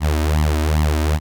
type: tone with flanger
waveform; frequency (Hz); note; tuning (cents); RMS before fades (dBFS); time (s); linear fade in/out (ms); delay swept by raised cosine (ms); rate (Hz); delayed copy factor
sawtooth; 76.3; D#2; -33; -17; 0-1.2; 50; 0.96 to 3.26; 2.5; +0.9
effects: none